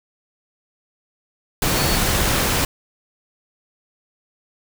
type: tone in noise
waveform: sine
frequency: 4435 Hz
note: C#8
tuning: in tune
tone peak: -27 dBFS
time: 1.76-1.97 s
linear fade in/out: 2 ms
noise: pink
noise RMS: -19 dBFS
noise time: 1.62-2.65 s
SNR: -11 dB
effects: none